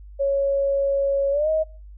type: tone with pitch glide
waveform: sine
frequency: 554.4 to 629.5 Hz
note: C#5 to D#5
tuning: 0 to +20 cents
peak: -18 dBFS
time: 0.19-1.64 s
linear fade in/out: 20 ms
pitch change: +220 cents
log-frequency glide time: 1.31-1.49 s
effects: noise-tail reverb RT60 0.4 s tail -24 dB re dry + added 50 Hz sine -39 dBFS peak until 1.97 s